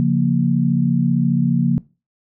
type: chord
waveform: sine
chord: Bb minor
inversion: first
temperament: just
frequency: 139.85 / 174.81 / 233.1 Hz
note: Db3 / F3 / Bb3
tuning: +16 / +2 / 0 cents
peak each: -18 dBFS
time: 0-1.78 s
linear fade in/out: 0 ms
effects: noise-tail reverb RT60 0.3 s tail -21 dB re dry